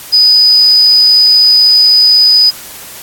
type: tone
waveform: sine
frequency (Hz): 4978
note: D#8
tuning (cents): 0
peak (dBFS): -3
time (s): 0.12-2.51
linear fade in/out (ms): 20
effects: white hiss -29 dBFS RMS until 3.02 s + AAC 64 kbps